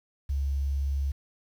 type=tone with quantisation; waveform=sine; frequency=69.3 Hz; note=C#2; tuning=in tune; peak=-25 dBFS; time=0.29-1.12 s; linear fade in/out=10 ms; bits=9; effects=none